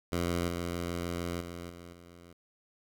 10% pulse tone with level steps, 86.6 Hz, F2, 14 cents flat, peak -21 / -25 / -32 / -38 / -43 dBFS, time 0.12-2.33 s, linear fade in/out 5 ms, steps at 0.48 / 1.41 / 1.7 / 1.93 s, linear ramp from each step 2 ms, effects none

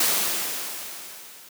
white noise with level ramp, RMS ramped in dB -20 to -47 dBFS, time 0-1.49 s, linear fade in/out 5 ms, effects high-pass 200 Hz 12 dB/octave

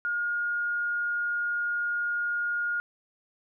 sine tone, 1426 Hz, F6, 36 cents sharp, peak -26 dBFS, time 0.05-2.8 s, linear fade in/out 0 ms, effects none

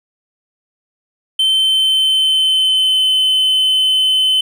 triangle tone with pitch glide, 3091 to 3050 Hz, G7 to G7, -25 to -48 cents, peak -9 dBFS, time 1.39-4.41 s, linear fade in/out 5 ms, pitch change -23 cents, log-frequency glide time 1.54-3.11 s, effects none

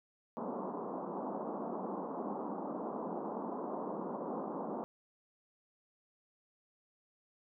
pink band-pass noise, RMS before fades -40 dBFS, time 0.37-4.84 s, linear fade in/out 0 ms, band 190 to 1100 Hz, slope 48 dB/octave, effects none

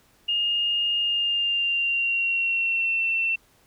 sine tone with pitch glide, 2837 to 2693 Hz, F7 to E7, +27 to +36 cents, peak -21 dBFS, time 0.28-3.36 s, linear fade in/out 10 ms, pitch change -91 cents, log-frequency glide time 0.99-3.03 s, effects pink hiss -60 dBFS RMS until 3.66 s

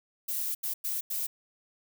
violet noise bursts at uneven times, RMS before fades -32 dBFS, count 4, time 0.28-0.55 / 0.63-0.74 / 0.84-1.01 / 1.1-1.27 s, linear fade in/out 10 ms, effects none

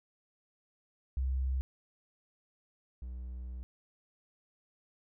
sine / triangle tone pair in turn, 65.4 / 62.06 Hz, C2 / B1, 0 / +9 cents, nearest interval minor second, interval 91 cents, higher first, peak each -29 / -37 dBFS, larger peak first, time 1.17-1.61 / 3.02-3.63 s, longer second, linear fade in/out 0 ms, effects none

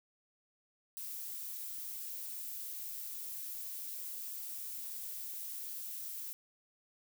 violet noise, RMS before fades -43 dBFS, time 0.97-6.33 s, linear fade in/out 0 ms, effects none

